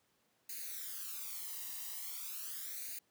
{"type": "noise with flanger", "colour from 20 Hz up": "blue", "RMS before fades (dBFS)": -44, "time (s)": [0.49, 2.99], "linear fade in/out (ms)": 5, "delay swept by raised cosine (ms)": [0.45, 1.04], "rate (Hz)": 0.4, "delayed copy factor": 0.8, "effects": ["pink hiss -75 dBFS RMS until 3.1 s", "high-pass 150 Hz 12 dB/octave"]}